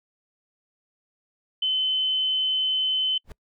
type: tone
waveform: sine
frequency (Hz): 3050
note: G7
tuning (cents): -48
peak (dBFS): -21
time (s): 1.62-3.18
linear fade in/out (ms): 5
type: noise with exponential growth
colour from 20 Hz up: brown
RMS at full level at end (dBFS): -32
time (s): 3.24-3.32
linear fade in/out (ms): 2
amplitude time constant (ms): 17
effects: noise-tail reverb RT60 0.1 s tail -25 dB re dry